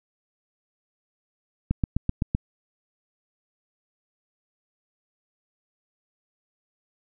click train, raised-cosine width 5 ms, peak -10 dBFS, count 6, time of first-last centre 1.71-2.349 s, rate 7.82 Hz, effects none

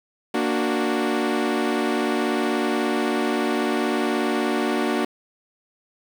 sawtooth chord, Bb augmented, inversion none, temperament equal, 233.1 / 293.7 / 370 Hz, Bb3 / D4 / F#4, 0 / 0 / 0 cents, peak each -21 dBFS, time 0.34-5.05 s, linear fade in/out 5 ms, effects low-pass 4000 Hz 12 dB/octave + 7-bit

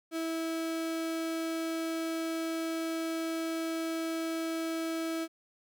35% pulse tone, 326.3 Hz, E4, 18 cents flat, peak -30 dBFS, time 0.11-5.28 s, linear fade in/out 50 ms, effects none

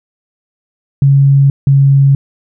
sine tone pair in turn, 138.59 / 138.09 Hz, C#3 / C#3, 0 / -6 cents, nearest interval unison, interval 6 cents, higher first, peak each -4 dBFS, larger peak neither, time 1.02-1.5 / 1.67-2.15 s, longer neither, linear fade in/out 2 ms, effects none

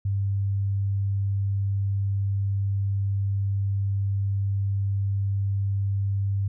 sine tone, 98.9 Hz, G2, 16 cents sharp, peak -22 dBFS, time 0.05-6.48 s, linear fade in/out 5 ms, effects none

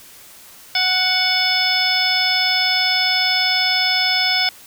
harmonic tone with a mistuned harmonic, 740 Hz, F#5, in tune, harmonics 1 / 2 / 3 / 4 / 5 / 6 / 7, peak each -25 / -25 / -21 / -28 / -22 / -28 / -19 dBFS, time 0.75-4.49 s, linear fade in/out 2 ms, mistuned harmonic 5, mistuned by -93 cents, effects white hiss -43 dBFS RMS until 4.66 s

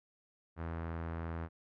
sawtooth tone with low-pass filter, 82.7 Hz, E2, 6 cents sharp, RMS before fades -40 dBFS, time 0.56-1.49 s, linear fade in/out 50 ms, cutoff 1500 Hz, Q 1.5, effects none

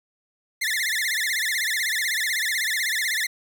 sawtooth tone with vibrato, 1913 Hz, A#6, 44 cents sharp, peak -19 dBFS, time 0.61-3.27 s, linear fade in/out 10 ms, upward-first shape sine, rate 16 Hz, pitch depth 190 cents each way, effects none

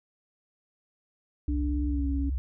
sine tone with pitch glide, 293.7 to 278.2 Hz, D4 to C#4, 0 to +6 cents, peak -30 dBFS, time 1.48-2.3 s, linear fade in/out 10 ms, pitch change -94 cents, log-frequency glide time 1.87-2.06 s
sine tone with vibrato, 65.41 Hz, C2, in tune, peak -26 dBFS, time 1.48-2.38 s, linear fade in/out 0 ms, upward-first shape square, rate 18 Hz, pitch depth 140 cents each way
effects none

